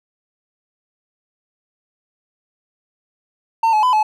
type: tone with pitch steps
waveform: triangle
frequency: 905 / 856 / 1006 / 859 Hz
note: A5 / A5 / B5 / A5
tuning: +48 / -48 / +32 / -42 cents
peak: -10 dBFS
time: 3.63-4.03 s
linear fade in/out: 5 ms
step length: 100 ms
effects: none